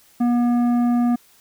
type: tone with tanh clipping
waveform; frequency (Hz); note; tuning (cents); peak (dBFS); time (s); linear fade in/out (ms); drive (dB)
triangle; 240.8; B3; -44; -17; 0.2-1.16; 10; 14
effects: white hiss -54 dBFS RMS until 1.4 s